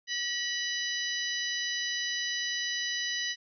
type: harmonic tone with a mistuned harmonic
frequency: 989 Hz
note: B5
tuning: 2 cents sharp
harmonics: 2 / 3 / 4 / 5 / 6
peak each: -34 / -36 / -37 / -38 / -39 dBFS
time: 0.07-3.36 s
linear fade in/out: 50 ms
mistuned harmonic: 2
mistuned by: -47 cents
effects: none